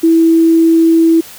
sine tone, 328.3 Hz, E4, 7 cents flat, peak -5 dBFS, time 0.03-1.21 s, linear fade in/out 10 ms, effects white hiss -34 dBFS RMS until 1.38 s

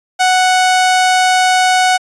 sawtooth tone, 740 Hz, F#5, in tune, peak -5 dBFS, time 0.19-1.98 s, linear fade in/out 20 ms, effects resampled to 22050 Hz

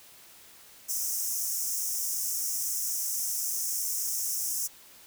pink high-pass noise, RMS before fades -31 dBFS, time 0.88-4.68 s, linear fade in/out 20 ms, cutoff 5400 Hz, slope 96 dB/octave, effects white hiss -53 dBFS RMS until 5.06 s

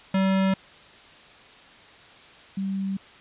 square / sine tone pair in turn, 191.7 / 194.04 Hz, G3 / G3, -38 / -17 cents, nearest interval unison, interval 21 cents, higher second, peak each -20 / -25 dBFS, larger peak first, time 0.14-0.54 / 2.57-2.97 s, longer neither, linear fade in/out 5 ms, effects white hiss -49 dBFS RMS until 3.2 s + resampled to 8000 Hz

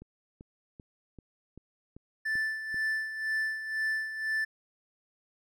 click train, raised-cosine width 3 ms, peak -34 dBFS, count 8, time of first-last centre 0.02-2.744 s, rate 2.57 Hz
triangle tone with tremolo, 1760 Hz, A6, in tune, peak -25 dBFS, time 2.25-4.45 s, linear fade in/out 10 ms, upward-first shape sine, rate 2 Hz, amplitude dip 65%
effects none

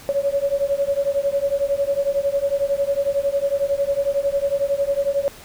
sine beating tone pair, 554.4 / 565.4 Hz, C#5 / C#5, 0 / +34 cents, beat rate 11 Hz, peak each -21 dBFS, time 0.09-5.28 s, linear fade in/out 0 ms, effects pink hiss -42 dBFS RMS until 5.44 s

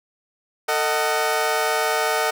20% pulse chord, D# diminished, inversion second, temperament just, 448 / 622.3 / 746.7 Hz, A4 / D#5 / F#5, +31 / 0 / +16 cents, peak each -19 dBFS, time 0.68-2.31 s, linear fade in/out 10 ms, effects none

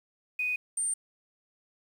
sine tone pair in turn, 2489 / 8870 Hz, D#7 / C#9, 0 / 0 cents, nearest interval octave + minor seventh, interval 2200 cents, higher second, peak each -27 dBFS, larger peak neither, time 0.39-0.56 / 0.77-0.94 s, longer neither, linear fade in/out 5 ms, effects 9-bit

